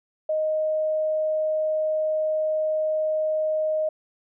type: tone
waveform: sine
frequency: 622.3 Hz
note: D#5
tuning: in tune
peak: -21 dBFS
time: 0.29-3.89 s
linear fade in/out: 5 ms
effects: none